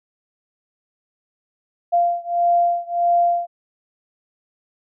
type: beating tone pair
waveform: sine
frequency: 693 / 694.6 Hz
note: F5 / F5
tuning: -14 / -10 cents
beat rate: 1.6 Hz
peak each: -18 / -19 dBFS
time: 1.92-3.47 s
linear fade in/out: 20 ms
effects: none

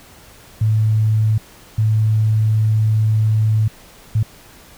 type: tone bursts at uneven times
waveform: sine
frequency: 108.9 Hz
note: A2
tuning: 17 cents flat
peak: -12 dBFS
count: 3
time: 0.61-1.38 / 1.78-3.68 / 4.15-4.23 s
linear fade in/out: 5 ms
effects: pink hiss -44 dBFS RMS until 4.77 s

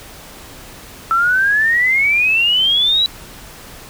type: exponential sweep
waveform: sine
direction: up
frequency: 1318.5 to 3953 Hz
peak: -11 dBFS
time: 1.11-3.06 s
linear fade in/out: 0 ms
effects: pink hiss -37 dBFS RMS until 3.89 s

